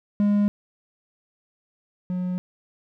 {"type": "tone pair in turn", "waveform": "triangle", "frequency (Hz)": [205.1, 181.27], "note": ["G#3", "F#3"], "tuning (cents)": [-21, -35], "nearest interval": "major second", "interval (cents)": 214, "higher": "first", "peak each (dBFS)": [-15, -22], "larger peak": "first", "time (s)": [[0.2, 0.48], [2.1, 2.38]], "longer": "neither", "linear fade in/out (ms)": 0, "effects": []}